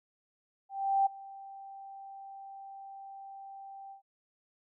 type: tone with ADSR envelope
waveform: sine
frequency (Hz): 784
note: G5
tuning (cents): 0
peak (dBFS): -22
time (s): 0.69-4.02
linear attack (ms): 370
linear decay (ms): 12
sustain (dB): -22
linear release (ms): 110
effects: none